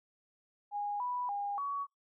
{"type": "tone with pitch steps", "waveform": "sine", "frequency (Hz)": [821, 986, 810, 1126], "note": ["G#5", "B5", "G#5", "C#6"], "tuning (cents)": [-20, -3, -43, 27], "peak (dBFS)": -33, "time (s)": [0.71, 1.87], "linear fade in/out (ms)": 50, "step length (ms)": 290, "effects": ["noise-tail reverb RT60 0.2 s tail -24 dB re dry"]}